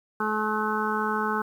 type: harmonic tone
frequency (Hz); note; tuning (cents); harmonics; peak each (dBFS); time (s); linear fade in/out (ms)
214.6; A3; -43; 1 / 2 / 4 / 5 / 6 / 7; -31 / -31 / -31 / -31 / -31 / -31; 0.2-1.42; 5
effects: 9-bit